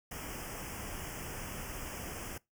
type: band-stop noise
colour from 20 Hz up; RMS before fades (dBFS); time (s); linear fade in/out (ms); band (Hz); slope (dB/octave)
pink; -42; 0.11-2.38; 5; 3200 to 5000; 96
effects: noise-tail reverb RT60 0.2 s tail -23 dB re dry